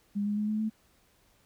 sine tone with pitch steps, 203.4 / 207 / 210.6 / 214.3 / 218 Hz, G#3 / G#3 / G#3 / A3 / A3, -36 / -5 / +24 / -45 / -16 cents, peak -27 dBFS, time 0.15-0.7 s, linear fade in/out 20 ms, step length 110 ms, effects pink hiss -66 dBFS RMS until 1.45 s

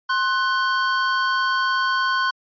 square tone pair together, 1055 / 1492 Hz, C6 / F#6, +14 / +14 cents, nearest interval tritone, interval 600 cents, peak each -22 dBFS, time 0.09-2.31 s, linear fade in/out 10 ms, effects resampled to 11025 Hz

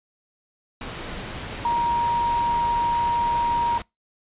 sine tone in noise, 943 Hz, A#5, 20 cents sharp, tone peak -19 dBFS, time 1.65-3.78 s, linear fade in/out 2 ms, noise pink, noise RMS -33 dBFS, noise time 0.81-3.82 s, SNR +11 dB, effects noise-tail reverb RT60 0.2 s tail -25 dB re dry + resampled to 8000 Hz

